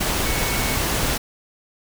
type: tone in noise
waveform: sine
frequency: 2215 Hz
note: C#7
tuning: 2 cents flat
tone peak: -31 dBFS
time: 0.25-0.77 s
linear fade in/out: 10 ms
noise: pink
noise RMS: -22 dBFS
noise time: 0-1.18 s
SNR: -12 dB
effects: none